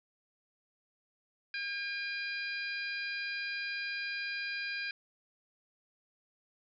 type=harmonic tone; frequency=806 Hz; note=G5; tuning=48 cents sharp; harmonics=2 / 3 / 4 / 5 / 6; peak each=-38 / -39 / -51 / -46 / -44 dBFS; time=1.54-4.91 s; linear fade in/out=2 ms; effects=none